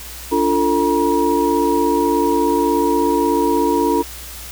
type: tone cluster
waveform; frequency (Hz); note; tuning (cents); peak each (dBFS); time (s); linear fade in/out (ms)
sine; 287.8 / 344.3 / 446 / 956; D4 / F4 / A4 / A#5; -35 / -25 / +23 / +43; -19; 0.31-4.03; 20
effects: added 60 Hz sine -36 dBFS peak until 4.51 s + white hiss -34 dBFS RMS until 4.51 s